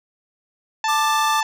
harmonic tone, 880 Hz, A5, in tune, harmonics 1 / 2 / 3 / 4 / 5 / 6 / 7 / 8, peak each -20 / -26 / -30 / -32 / -34 / -36 / -37 / -38 dBFS, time 0.84-1.43 s, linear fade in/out 2 ms
square tone, 1185 Hz, D6, 15 cents sharp, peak -21 dBFS, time 0.88-1.41 s, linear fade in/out 10 ms
effects none

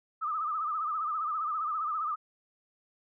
sine tone with vibrato, 1244.5 Hz, D#6, in tune, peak -29 dBFS, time 0.21-2.16 s, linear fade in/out 20 ms, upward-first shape sine, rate 15 Hz, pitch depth 94 cents each way, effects none

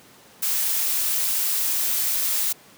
blue noise, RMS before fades -23 dBFS, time 0.42-2.53 s, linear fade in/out 10 ms, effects pink hiss -50 dBFS RMS until 2.77 s + high-pass 150 Hz 12 dB/octave

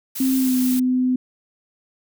blue noise, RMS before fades -29 dBFS, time 0.15-0.8 s, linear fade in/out 10 ms
sine tone with pitch glide, 262.6 to 253.9 Hz, C4 to B3, +6 to +48 cents, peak -16 dBFS, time 0.2-1.16 s, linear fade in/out 5 ms, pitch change -58 cents, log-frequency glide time 0.38-0.55 s
effects none

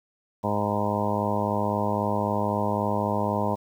harmonic tone with a mistuned harmonic, 103.8 Hz, G#2, in tune, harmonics 1 / 2 / 3 / 4 / 5 / 6 / 7 / 8 / 9 / 10, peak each -31 / -29 / -35 / -34 / -32 / -31 / -35 / -34 / -30 / -35 dBFS, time 0.43-3.56 s, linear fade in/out 20 ms, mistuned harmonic 10, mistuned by -36 cents, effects 9-bit

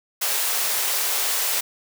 white high-pass noise, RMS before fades -23 dBFS, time 0.21-1.61 s, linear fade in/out 10 ms, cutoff 430 Hz, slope 24 dB/octave, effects none

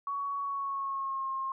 sine tone with pitch glide, 1121 to 1069.8 Hz, C#6 to C6, +19 to +38 cents, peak -31 dBFS, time 0.07-1.52 s, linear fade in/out 2 ms, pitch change -81 cents, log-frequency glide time 0.42-1.3 s, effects none

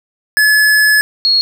square / sine tone pair in turn, 1711 / 4311 Hz, A6 / C#8, -49 / -49 cents, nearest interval octave + major third, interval 1600 cents, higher second, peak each -8 dBFS, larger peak neither, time 0.37-1.01 / 1.25-1.41 s, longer first, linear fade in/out 0 ms, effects 7-bit

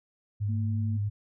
sine tone with vibrato, 102.9 Hz, G#2, 16 cents flat, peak -26 dBFS, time 0.4-1.1 s, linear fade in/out 20 ms, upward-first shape sine, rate 11 Hz, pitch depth 21 cents each way
sine tone, 226.2 Hz, A3, 48 cents sharp, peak -34 dBFS, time 0.48-0.98 s, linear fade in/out 20 ms
effects none

